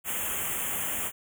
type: band-stop noise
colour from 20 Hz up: white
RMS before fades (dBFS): -31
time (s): 0.04-1.12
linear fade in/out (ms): 50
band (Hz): 3300 to 6600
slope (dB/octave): 96
effects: none